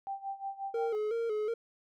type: tone with tremolo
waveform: sine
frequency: 785 Hz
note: G5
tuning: 2 cents sharp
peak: -33 dBFS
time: 0.07-0.95 s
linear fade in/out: 0 ms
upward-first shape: sine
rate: 5.6 Hz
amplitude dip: 85%
type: tone with vibrato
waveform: triangle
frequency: 443.4 Hz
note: A4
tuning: 13 cents sharp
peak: -28 dBFS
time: 0.74-1.54 s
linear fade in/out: 5 ms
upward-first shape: square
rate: 2.7 Hz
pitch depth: 72 cents each way
effects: none